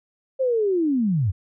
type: linear sweep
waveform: sine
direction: down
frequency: 539 to 82.1 Hz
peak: -18 dBFS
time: 0.39-1.32 s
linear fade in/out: 20 ms
effects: none

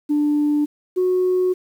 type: tone pair in turn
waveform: sine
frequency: 295.5 / 366.7 Hz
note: D4 / F#4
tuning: +11 / -15 cents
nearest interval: major third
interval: 374 cents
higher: second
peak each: -14 dBFS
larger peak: neither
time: 0.09-0.66 / 0.96-1.54 s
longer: second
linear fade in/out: 20 ms
effects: tanh soft clip ceiling -12 dBFS + 8-bit

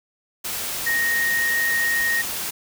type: tone in noise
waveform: sine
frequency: 1864.7 Hz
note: A#6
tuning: in tune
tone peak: -19 dBFS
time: 0.86-2.22 s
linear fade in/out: 10 ms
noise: white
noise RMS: -28 dBFS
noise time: 0.44-2.51 s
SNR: +6 dB
effects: none

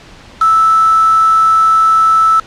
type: tone with quantisation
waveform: sine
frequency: 1314 Hz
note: E6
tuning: 6 cents flat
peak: -6 dBFS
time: 0.41-2.4 s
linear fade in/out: 5 ms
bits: 3
effects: pink hiss -37 dBFS RMS until 2.46 s + low-pass 5000 Hz 12 dB/octave

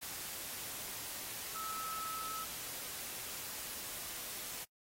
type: tone in noise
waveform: sine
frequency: 1300 Hz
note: E6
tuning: 24 cents flat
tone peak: -40 dBFS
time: 1.54-2.45 s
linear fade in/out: 20 ms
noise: white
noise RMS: -44 dBFS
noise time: 0.01-4.65 s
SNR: +1 dB
effects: noise-tail reverb RT60 0.1 s tail -25 dB re dry + AAC 48 kbps

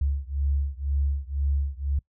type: beating tone pair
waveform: sine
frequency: 69.2 / 71.2 Hz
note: C#2 / C#2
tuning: -2 / +47 cents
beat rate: 2 Hz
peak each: -26 / -27 dBFS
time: 0.01-1.99 s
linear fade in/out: 5 ms
effects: noise-tail reverb RT60 0.1 s tail -23 dB re dry

